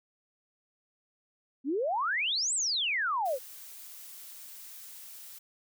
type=exponential two-way sweep; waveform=sine; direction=up then down; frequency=250.4 to 8372 to 481.1 Hz; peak=-27 dBFS; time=1.64-3.39 s; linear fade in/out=50 ms; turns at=2.54 s
type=noise; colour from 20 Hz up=blue; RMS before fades=-47 dBFS; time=3.25-5.39 s; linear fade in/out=10 ms
effects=none